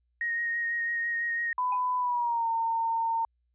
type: tone with vibrato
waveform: sine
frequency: 1869 Hz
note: A#6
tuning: 4 cents sharp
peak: -27 dBFS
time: 0.21-1.53 s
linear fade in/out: 2 ms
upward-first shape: sine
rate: 6 Hz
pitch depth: 14 cents each way
type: tone with pitch glide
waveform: sine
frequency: 1000 to 911.7 Hz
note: B5 to A#5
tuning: +21 to -39 cents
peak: -25 dBFS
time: 1.58-3.25 s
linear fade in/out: 2 ms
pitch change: -160 cents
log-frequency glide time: 1.98-2.48 s
type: tone with exponential decay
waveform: square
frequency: 830.6 Hz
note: G#5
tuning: in tune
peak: -33 dBFS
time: 1.72-1.83 s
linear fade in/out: 5 ms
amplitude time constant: 22 ms
effects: added 60 Hz sine -70 dBFS peak until 3.54 s + resampled to 8000 Hz